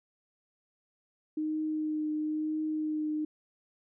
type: tone with vibrato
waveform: sine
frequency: 308.1 Hz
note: D#4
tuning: 17 cents flat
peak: -29 dBFS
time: 1.37-3.25 s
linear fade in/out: 5 ms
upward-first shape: triangle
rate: 1 Hz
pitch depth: 17 cents each way
effects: none